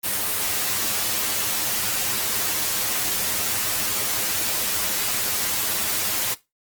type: noise with comb filter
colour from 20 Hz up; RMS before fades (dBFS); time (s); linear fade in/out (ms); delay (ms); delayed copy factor
white; -24; 0.03-6.35; 20; 9.6; +0.75
effects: noise-tail reverb RT60 0.2 s tail -17 dB re dry + Opus 32 kbps